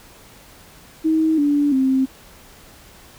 sine tone with pitch steps, 317.6 / 289.6 / 264 Hz, D#4 / D4 / C4, +36 / -24 / +16 cents, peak -14 dBFS, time 1.04-2.06 s, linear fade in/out 20 ms, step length 340 ms, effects pink hiss -46 dBFS RMS until 3.18 s

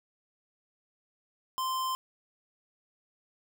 square tone, 1040 Hz, C6, 11 cents flat, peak -30 dBFS, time 1.58-1.95 s, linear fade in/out 0 ms, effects none

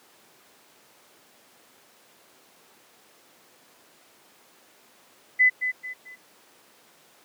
sine tone with echo, 2008 Hz, B6, 28 cents sharp, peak -14 dBFS, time 5.39-5.5 s, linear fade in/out 20 ms, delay 220 ms, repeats 3, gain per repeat -9 dB, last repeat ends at 6.16 s, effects pink hiss -56 dBFS RMS until 7.24 s + high-pass 300 Hz 12 dB/octave

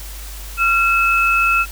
sine tone pair together, 1373 / 2594 Hz, F6 / E7, -30 / -28 cents, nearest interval major seventh, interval 1102 cents, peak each -15 dBFS, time 0.57-1.66 s, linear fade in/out 50 ms, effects added 50 Hz sine -30 dBFS peak until 1.71 s + white hiss -36 dBFS RMS until 1.71 s

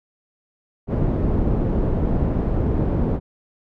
pink low-pass noise, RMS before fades -20 dBFS, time 0.87-3.2 s, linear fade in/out 50 ms, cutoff 440 Hz, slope 12 dB/octave, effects none

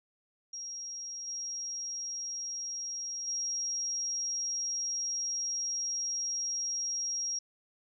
sine tone with level steps, 5620 Hz, F8, 10 cents sharp, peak -38 / -35 / -31 dBFS, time 0.53-7.39 s, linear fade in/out 5 ms, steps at 1.27 / 3.27 s, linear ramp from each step 10 ms, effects none

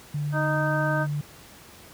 sine tone, 146.83 Hz, D3, in tune, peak -25 dBFS, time 0.14-1.21 s, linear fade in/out 5 ms
harmonic tone, 310 Hz, D#4, 6 cents flat, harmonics 1 / 2 / 3 / 4 / 5, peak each -32 / -28 / -32 / -33 / -28 dBFS, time 0.32-1.07 s, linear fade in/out 50 ms
effects pink hiss -48 dBFS RMS until 1.93 s + high-pass 60 Hz 12 dB/octave

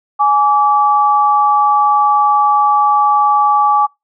sine tone pair together, 835 / 1155.8 Hz, G#5 / D6, +9 / -28 cents, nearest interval tritone, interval 563 cents, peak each -11 dBFS, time 0.19-3.87 s, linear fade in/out 20 ms, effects noise-tail reverb RT60 0.2 s tail -26 dB re dry

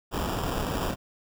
pink noise with sample-and-hold, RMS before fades -29 dBFS, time 0.11-0.96 s, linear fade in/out 50 ms, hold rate 2100 Hz, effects none

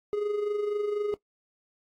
triangle tone with amplitude modulation, 415.3 Hz, G#4, in tune, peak -22 dBFS, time 0.13-1.14 s, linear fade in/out 0 ms, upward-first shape sine, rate 24.1 Hz, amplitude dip 55%, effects noise-tail reverb RT60 0.1 s tail -20 dB re dry + AAC 48 kbps

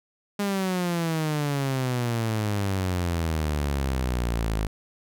sawtooth exponential sweep, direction down, 204.7 to 51.91 Hz, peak -20 dBFS, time 0.39-4.67 s, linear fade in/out 5 ms, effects none

